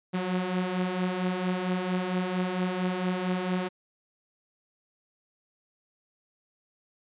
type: beating tone pair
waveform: sawtooth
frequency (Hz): 179.5 / 183.9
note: F3 / F#3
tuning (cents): +48 / -10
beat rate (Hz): 4.4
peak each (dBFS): -29 / -24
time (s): 0.13-3.69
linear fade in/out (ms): 20
effects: resampled to 8000 Hz